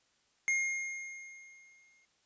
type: tone with exponential decay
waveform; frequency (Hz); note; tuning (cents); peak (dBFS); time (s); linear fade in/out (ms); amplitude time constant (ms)
square; 2135; C7; +34; -27; 0.48-2.05; 0; 340
effects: white hiss -72 dBFS RMS until 2.25 s + resampled to 16000 Hz